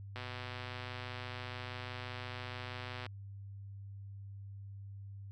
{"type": "click train", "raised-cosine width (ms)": 0.3, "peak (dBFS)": -27, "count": 364, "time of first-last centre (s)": [0.16, 3.064], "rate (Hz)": 125, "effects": ["added 99 Hz sine -45 dBFS peak until 5.31 s"]}